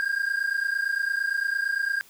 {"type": "tone pair together", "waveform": "triangle", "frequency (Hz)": [1595.2, 1624], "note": ["G6", "G#6"], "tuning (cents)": [30, -39], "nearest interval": "unison", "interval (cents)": 31, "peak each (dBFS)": -25, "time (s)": [0, 2.01], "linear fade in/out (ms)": 0, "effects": ["white hiss -54 dBFS RMS until 2.09 s"]}